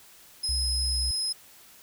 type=tone; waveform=35% pulse; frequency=5110 Hz; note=D#8; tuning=45 cents sharp; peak=-24 dBFS; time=0.43-1.33 s; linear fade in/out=10 ms
type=tone with vibrato; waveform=sine; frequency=65.3 Hz; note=C2; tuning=3 cents flat; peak=-28 dBFS; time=0.49-1.11 s; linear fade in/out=0 ms; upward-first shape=square; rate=3.4 Hz; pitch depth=20 cents each way
effects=white hiss -53 dBFS RMS until 1.82 s